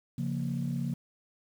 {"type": "chord", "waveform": "sine", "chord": "Bb minor", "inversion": "first", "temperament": "equal", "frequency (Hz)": [138.59, 174.61, 233.1], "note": ["Db3", "F3", "Bb3"], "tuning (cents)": [0, 0, 0], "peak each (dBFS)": [-32, -34, -34], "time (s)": [0.18, 0.94], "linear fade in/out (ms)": 5, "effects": ["tanh soft clip ceiling -22 dBFS", "9-bit"]}